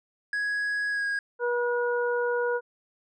triangle tone with pitch glide, 1666 to 1639.3 Hz, G#6 to G#6, +5 to -23 cents, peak -24 dBFS, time 0.33-1.19 s, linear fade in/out 2 ms, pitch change -28 cents, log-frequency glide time 0.9-1.06 s
harmonic tone, 483 Hz, B4, 39 cents flat, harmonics 1 / 2 / 3, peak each -25 / -33 / -31 dBFS, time 1.39-2.61 s, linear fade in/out 50 ms
effects resampled to 22050 Hz

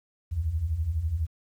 sine beating tone pair, 71.5 / 83.5 Hz, D2 / E2, -46 / +23 cents, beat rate 12 Hz, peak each -32 / -26 dBFS, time 0.31-1.27 s, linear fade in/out 20 ms, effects 10-bit

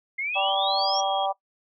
sine exponential sweep, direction up, 2083 to 5760 Hz, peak -26 dBFS, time 0.18-1.01 s, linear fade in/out 10 ms
sine tone with pitch glide, 3322 to 3276 Hz, G#7 to G#7, 0 to -24 cents, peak -31 dBFS, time 0.34-1.26 s, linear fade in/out 5 ms, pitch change -24 cents, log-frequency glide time 0.79-0.91 s
harmonic tone, 194.6 Hz, G3, 12 cents flat, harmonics 3 / 4 / 5 / 6, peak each -29 / -24 / -33 / -33 dBFS, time 0.35-1.33 s, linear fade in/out 20 ms
effects noise-tail reverb RT60 0.1 s tail -19 dB re dry

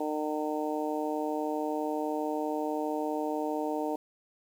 harmonic tone, 152.3 Hz, D#3, 37 cents flat, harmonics 2 / 3 / 4 / 5 / 6, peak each -33 / -35 / -36 / -37 / -38 dBFS, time 0-3.96 s, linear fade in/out 5 ms, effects 9-bit

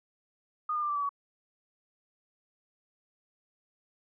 sine tone with pitch steps, 1229 / 1208.6 / 1188.5 / 1168.8 / 1149.4 / 1130.3 Hz, D#6 / D6 / D6 / D6 / D6 / C#6, -22 / +49 / +20 / -9 / -38 / +33 cents, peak -28 dBFS, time 0.69-1.092 s, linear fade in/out 5 ms, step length 67 ms, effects none

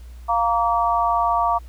sine chord, Bb major, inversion second, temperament equal with one note detuned, 698.5 / 932.3 / 1150.5 Hz, F5 / Bb5 / D6, 0 / 0 / -36 cents, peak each -21 dBFS, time 0.28-1.59 s, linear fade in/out 20 ms, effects added 60 Hz sine -36 dBFS peak until 1.68 s + pink hiss -55 dBFS RMS until 1.68 s

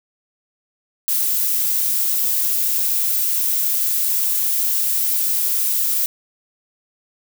violet noise, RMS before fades -19 dBFS, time 1.08-6.06 s, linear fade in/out 0 ms, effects none

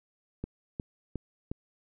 click train, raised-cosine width 3 ms, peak -21 dBFS, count 4, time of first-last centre 0.44-1.515 s, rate 2.79 Hz, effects none

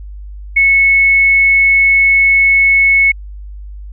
sine tone, 2200 Hz, C#7, 14 cents flat, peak -6 dBFS, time 0.56-3.12 s, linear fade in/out 10 ms, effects added 50 Hz sine -26 dBFS peak until 3.92 s

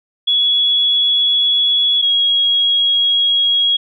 sine tone pair in turn, 3373 / 3302 Hz, G#7 / G#7, +26 / -11 cents, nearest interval unison, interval 37 cents, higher first, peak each -11 / -11 dBFS, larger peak neither, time 0.27-2.02 / 2.02-3.77 s, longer neither, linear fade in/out 10 ms, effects none

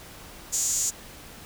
sawtooth tone with high-pass filter, 272.9 Hz, C#4, 27 cents flat, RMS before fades -26 dBFS, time 0.52-0.91 s, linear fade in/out 20 ms, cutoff 6900 Hz, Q 6.2, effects pink hiss -45 dBFS RMS until 1.45 s

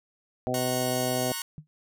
harmonic tone, 126.3 Hz, B2, 39 cents sharp, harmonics 1 / 2 / 3 / 4 / 5 / 6, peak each -34 / -32 / -35 / -33 / -31 / -34 dBFS, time 0.47-1.32 s, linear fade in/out 0 ms
5% pulse chord, F# major, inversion first, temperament equal with one note detuned, 932.3 / 1088.4 / 1480 Hz, A#5 / C#6 / F#6, 0 / -32 / 0 cents, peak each -24 dBFS, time 0.54-1.42 s, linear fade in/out 2 ms
sine tone with exponential decay, 152.4 Hz, D#3, 36 cents flat, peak -33 dBFS, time 1.58-1.67 s, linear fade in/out 0 ms, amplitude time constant 19 ms
effects none

